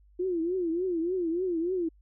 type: tone with vibrato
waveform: sine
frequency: 349.2 Hz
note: F4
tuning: in tune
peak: -26 dBFS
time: 0.19-1.89 s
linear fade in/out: 10 ms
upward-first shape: triangle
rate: 3.4 Hz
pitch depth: 160 cents each way
effects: added 50 Hz sine -56 dBFS peak until 2.01 s